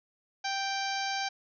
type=harmonic tone; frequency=784 Hz; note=G5; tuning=in tune; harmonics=1 / 2 / 3 / 4 / 5 / 6 / 7 / 8; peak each=-33 / -37 / -39 / -42 / -42 / -40 / -42 / -44 dBFS; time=0.44-1.29 s; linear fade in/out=10 ms; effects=none